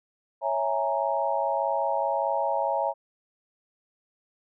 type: chord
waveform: sine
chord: A# half-diminished seventh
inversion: first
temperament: equal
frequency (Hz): 554.4 / 659.3 / 830.6 / 932.3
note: C#5 / E5 / G#5 / A#5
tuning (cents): 0 / 0 / 0 / 0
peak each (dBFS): -29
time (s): 0.41-2.94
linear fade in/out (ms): 50
effects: none